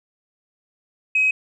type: tone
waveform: sine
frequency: 2538 Hz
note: D#7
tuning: 34 cents sharp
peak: -14 dBFS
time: 1.15-1.31 s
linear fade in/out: 5 ms
effects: tanh soft clip ceiling -10 dBFS